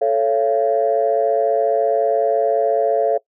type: chord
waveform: sine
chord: A augmented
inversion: none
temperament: equal with one note detuned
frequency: 440 / 554.4 / 683.7 Hz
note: A4 / C#5 / E#5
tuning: 0 / 0 / -37 cents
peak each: -18 dBFS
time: 0.01-3.18 s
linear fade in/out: 10 ms
effects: noise-tail reverb RT60 0.1 s tail -21 dB re dry + tanh soft clip ceiling -6 dBFS